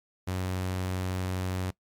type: tone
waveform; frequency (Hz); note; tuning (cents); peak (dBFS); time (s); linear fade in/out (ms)
sawtooth; 92.5; F#2; 0; -25; 0.27-1.71; 10
effects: noise-tail reverb RT60 0.1 s tail -21 dB re dry + MP3 96 kbps